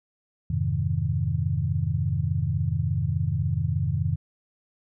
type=chord; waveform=sine; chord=F minor seventh; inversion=none; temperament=equal; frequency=87.31 / 103.83 / 130.81 / 155.56 Hz; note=F2 / Ab2 / C3 / Eb3; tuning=0 / 0 / 0 / 0 cents; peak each=-28 dBFS; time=0.5-4.16 s; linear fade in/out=5 ms; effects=none